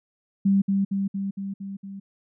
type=tone with echo; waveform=sine; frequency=196.4 Hz; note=G3; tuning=4 cents sharp; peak=-16 dBFS; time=0.45-0.62 s; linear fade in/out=10 ms; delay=230 ms; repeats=6; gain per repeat=-3 dB; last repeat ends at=2 s; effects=none